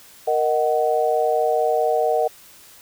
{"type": "chord", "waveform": "sine", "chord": "D# minor", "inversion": "second", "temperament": "just", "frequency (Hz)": [466.7, 622.3, 746.7], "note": ["A#4", "D#5", "F#5"], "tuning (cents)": [2, 0, 16], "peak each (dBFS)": -21, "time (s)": [0.27, 2.28], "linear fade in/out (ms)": 10, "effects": ["white hiss -47 dBFS RMS until 2.81 s"]}